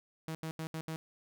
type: tone bursts at uneven times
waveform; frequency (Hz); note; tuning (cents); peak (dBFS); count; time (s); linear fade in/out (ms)
sawtooth; 160; D#3; +49; -33; 5; 0.28-0.35 / 0.43-0.51 / 0.59-0.67 / 0.74-0.81 / 0.88-0.96; 0
effects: none